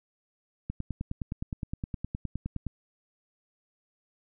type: click train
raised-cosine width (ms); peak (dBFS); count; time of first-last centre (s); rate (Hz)
5; -20; 20; 0.7-2.667; 9.66
effects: none